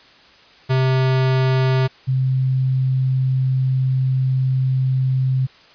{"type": "tone pair in turn", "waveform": ["square", "sine"], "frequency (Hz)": [130.81, 130.81], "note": ["C3", "C3"], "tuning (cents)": [0, 0], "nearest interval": "unison", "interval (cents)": 0, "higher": "neither", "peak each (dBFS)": -15, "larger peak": "neither", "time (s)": [[0.69, 1.88], [2.07, 5.47]], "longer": "second", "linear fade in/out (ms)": 20, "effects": ["white hiss -48 dBFS RMS until 5.74 s", "resampled to 11025 Hz"]}